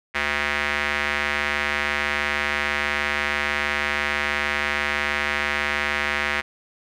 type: tone with band-pass filter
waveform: square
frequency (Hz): 73.1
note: D2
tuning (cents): -7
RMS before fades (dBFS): -24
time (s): 0.14-6.42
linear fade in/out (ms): 20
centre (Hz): 2000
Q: 2.5
effects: none